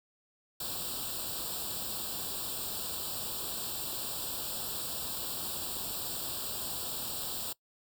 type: noise with comb filter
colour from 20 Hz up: white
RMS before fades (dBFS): -37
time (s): 0.6-7.53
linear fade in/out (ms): 5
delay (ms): 0.24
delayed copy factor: +1
effects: noise-tail reverb RT60 0.1 s tail -22 dB re dry

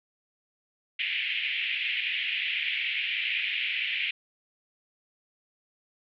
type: band-pass noise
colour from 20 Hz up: pink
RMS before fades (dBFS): -30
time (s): 0.99-4.11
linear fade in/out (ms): 5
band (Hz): 2100 to 3100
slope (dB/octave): 48
effects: none

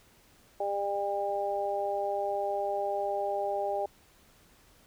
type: harmonic tone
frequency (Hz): 200.5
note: G3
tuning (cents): +39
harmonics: 2 / 3 / 4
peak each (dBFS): -35 / -32 / -32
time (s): 0.6-3.86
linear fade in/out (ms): 5
effects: pink hiss -61 dBFS RMS until 4.86 s

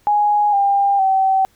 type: tone with pitch steps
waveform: sine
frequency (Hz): 830.6 / 798.6 / 767.8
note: G#5 / G5 / G5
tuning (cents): 0 / +32 / -36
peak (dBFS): -12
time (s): 0.07-1.45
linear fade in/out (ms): 0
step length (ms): 460
effects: pink hiss -57 dBFS RMS until 1.55 s

